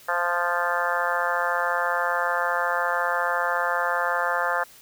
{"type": "harmonic tone with a mistuned harmonic", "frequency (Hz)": 174.61, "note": "F3", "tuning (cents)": 0, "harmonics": [3, 4, 5, 6, 7, 8, 9, 10], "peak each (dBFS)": [-30, -30, -30, -30, -30, -30, -30, -30], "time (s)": [0.08, 4.64], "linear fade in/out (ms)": 10, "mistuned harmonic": 4, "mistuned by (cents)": -15, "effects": ["white hiss -50 dBFS RMS until 4.81 s"]}